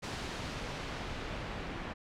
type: noise with low-pass filter sweep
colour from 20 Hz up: pink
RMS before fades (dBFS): -40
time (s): 0.02-1.94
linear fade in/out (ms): 20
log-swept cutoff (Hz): 5800 to 2400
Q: 0.77
effects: none